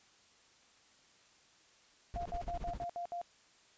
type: noise with tremolo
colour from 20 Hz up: brown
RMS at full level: -40 dBFS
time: 2.14-2.84 s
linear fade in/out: 0 ms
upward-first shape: sine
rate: 15 Hz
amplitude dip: 90%
type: tone bursts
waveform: sine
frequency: 696 Hz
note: F5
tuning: 6 cents flat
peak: -37 dBFS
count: 7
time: 2.16-3.215 s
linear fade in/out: 0 ms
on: 95 ms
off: 65 ms
effects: white hiss -65 dBFS RMS until 3.77 s + resampled to 16000 Hz